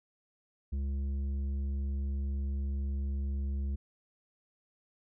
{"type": "tone with tanh clipping", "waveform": "sine", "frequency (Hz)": 69, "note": "C#2", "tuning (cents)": -7, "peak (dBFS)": -32, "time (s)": [0.72, 3.76], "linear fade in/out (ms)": 10, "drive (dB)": 8, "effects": []}